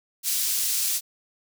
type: high-pass noise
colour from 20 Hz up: pink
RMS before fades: -25 dBFS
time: 0.23-1.01 s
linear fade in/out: 50 ms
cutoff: 5600 Hz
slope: 12 dB/octave
effects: none